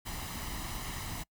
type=noise with comb filter; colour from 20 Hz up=pink; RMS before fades=-39 dBFS; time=0.05-1.24 s; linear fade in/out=20 ms; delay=1 ms; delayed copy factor=+0.55; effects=noise-tail reverb RT60 0.1 s tail -25 dB re dry